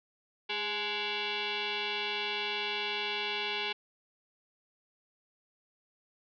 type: tone with frequency modulation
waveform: sine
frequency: 215.3 Hz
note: A3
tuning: 37 cents flat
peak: -31 dBFS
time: 0.49-3.73 s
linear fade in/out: 10 ms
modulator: 627 Hz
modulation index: 5.7
effects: none